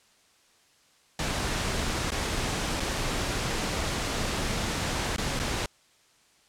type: noise with dropouts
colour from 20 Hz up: pink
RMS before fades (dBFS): -29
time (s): 1.19-5.66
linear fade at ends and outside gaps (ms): 2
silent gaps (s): 2.106-2.118 / 2.799-2.802 / 5.163-5.181 / 5.393-5.398
effects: white hiss -62 dBFS RMS until 6.48 s + low-pass 8000 Hz 12 dB/octave